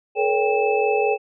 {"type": "tone cluster", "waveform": "sine", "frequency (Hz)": [428.3, 472.9, 557, 793, 2617], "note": ["A4", "A#4", "C#5", "G5", "E7"], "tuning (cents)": [-47, 25, 8, 20, -13], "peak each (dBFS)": [-20, -25, -26, -23, -27], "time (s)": [0.15, 1.18], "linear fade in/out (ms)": 50, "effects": []}